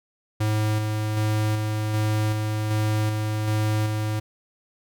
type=tone with tremolo; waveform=square; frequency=107.4 Hz; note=A2; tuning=41 cents flat; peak=-21 dBFS; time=0.4-4.2 s; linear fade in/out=10 ms; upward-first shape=square; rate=1.3 Hz; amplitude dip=30%; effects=none